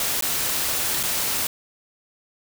white noise with dropouts, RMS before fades -24 dBFS, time 0-1.47 s, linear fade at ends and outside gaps 2 ms, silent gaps 0.21-0.223 / 1.03-1.034 s, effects none

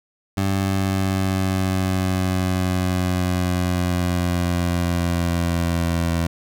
20% pulse linear sweep, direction down, 97.1 to 83.8 Hz, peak -14 dBFS, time 0.37-6.27 s, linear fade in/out 5 ms, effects none

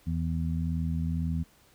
harmonic tone, 82 Hz, E2, 9 cents flat, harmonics 1 / 2 / 3, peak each -30 / -30 / -36 dBFS, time 0.06-1.44 s, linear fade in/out 20 ms, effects pink hiss -61 dBFS RMS until 1.74 s

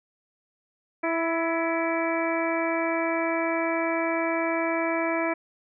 harmonic tone with a mistuned harmonic, 329.6 Hz, E4, in tune, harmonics 1 / 2 / 3 / 4 / 5 / 6 / 7, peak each -28 / -28 / -32 / -35 / -36 / -37 / -32 dBFS, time 1.03-5.34 s, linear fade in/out 10 ms, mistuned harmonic 5, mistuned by +36 cents, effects none

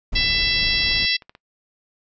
brown noise, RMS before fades -29 dBFS, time 0.12-1.06 s, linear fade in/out 10 ms
harmonic tone, 666 Hz, E5, 18 cents sharp, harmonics 3 / 4 / 5 / 6 / 7 / 8, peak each -25 / -25 / -25 / -25 / -25 / -25 dBFS, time 0.15-1.17 s, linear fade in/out 10 ms
clicks, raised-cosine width 0.3 ms, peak -26 dBFS, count 3, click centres 1.222 / 1.295 / 1.351 s
effects noise-tail reverb RT60 0.1 s tail -23 dB re dry + resampled to 16000 Hz

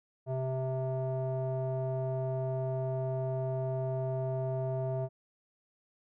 square tone with low-pass filter, 130.81 Hz, C3, in tune, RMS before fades -33 dBFS, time 0.26-5.09 s, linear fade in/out 50 ms, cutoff 670 Hz, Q 3.8, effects none

